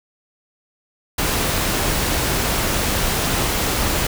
pink noise, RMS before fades -20 dBFS, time 1.18-4.07 s, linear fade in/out 5 ms, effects none

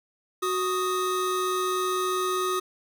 square tone pair together, 370 / 1245.4 Hz, F#4 / D#6, 0 / +1 cents, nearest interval octave + major sixth, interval 2101 cents, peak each -28 dBFS, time 0.42-2.6 s, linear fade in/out 10 ms, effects none

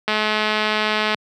click train, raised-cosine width 0.3 ms, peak -4 dBFS, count 229, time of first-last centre 0.08-1.145 s, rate 214 Hz, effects high-pass 150 Hz 12 dB/octave

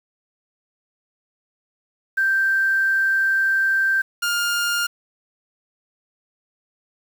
sine / sawtooth tone pair in turn, 1568 / 1409.1 Hz, G6 / F6, 0 / +15 cents, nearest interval major second, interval 185 cents, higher first, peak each -16 dBFS, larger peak neither, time 2.17-4.02 / 4.22-4.87 s, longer first, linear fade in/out 10 ms, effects 7-bit

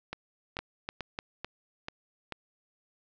two click trains, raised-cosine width 0.3 ms, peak -18 / -20 dBFS, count 3 / 6, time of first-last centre 0.59-1.189 / 0.13-2.323 s, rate 3.34 / 2.28 Hz, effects resampled to 16000 Hz + 8-bit

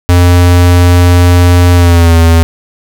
square tone with pitch glide, 88.3 to 82.86 Hz, F2 to E2, +20 to +9 cents, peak -3 dBFS, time 0.09-2.43 s, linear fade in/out 0 ms, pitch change -111 cents, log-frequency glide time 1.74-2.16 s, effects none

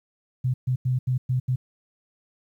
sine tone bursts at uneven times, 127.4 Hz, C3, 46 cents flat, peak -20 dBFS, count 6, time 0.44-0.54 / 0.67-0.76 / 0.85-0.99 / 1.07-1.18 / 1.29-1.4 / 1.48-1.56 s, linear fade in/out 10 ms, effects 10-bit

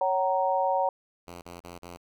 sine chord, F# major, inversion second, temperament equal with one note detuned, 554.4 / 756.8 / 932.3 Hz, C#5 / F#5 / A#5, 0 / +39 / 0 cents, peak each -27 dBFS, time 0.01-0.89 s, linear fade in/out 2 ms
5% pulse tone bursts, 87.2 Hz, F2, 2 cents flat, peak -30 dBFS, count 4, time 1.27-1.972 s, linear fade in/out 10 ms, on 150 ms, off 34 ms
effects none

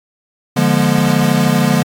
square chord, D diminished seventh, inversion none, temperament equal with one note detuned, 146.83 / 174.61 / 207.7 / 240.7 Hz, D3 / F3 / Ab3 / Cb4, 0 / 0 / 0 / -44 cents, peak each -17 dBFS, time 0.56-1.83 s, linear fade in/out 10 ms, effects AAC 64 kbps

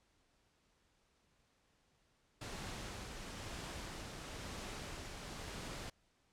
pink noise with tremolo, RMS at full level -45 dBFS, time 2.41-5.9 s, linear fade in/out 5 ms, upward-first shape triangle, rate 1 Hz, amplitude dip 30%, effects pink hiss -75 dBFS RMS until 6.32 s + low-pass 8000 Hz 12 dB/octave

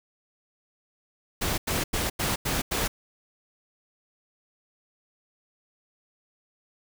pink noise bursts, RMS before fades -27 dBFS, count 6, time 1.41-2.88 s, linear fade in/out 10 ms, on 170 ms, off 90 ms, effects none

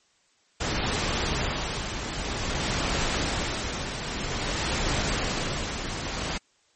pink noise with tremolo, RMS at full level -26 dBFS, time 0.6-6.38 s, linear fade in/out 10 ms, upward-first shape sine, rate 0.52 Hz, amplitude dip 50%, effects white hiss -65 dBFS RMS until 6.75 s + MP3 32 kbps

